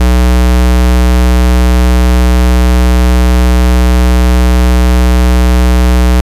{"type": "tone", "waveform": "square", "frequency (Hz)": 61.6, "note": "B1", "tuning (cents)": -4, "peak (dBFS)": -5, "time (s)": [0, 6.21], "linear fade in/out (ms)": 5, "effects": ["resampled to 32000 Hz", "7-bit"]}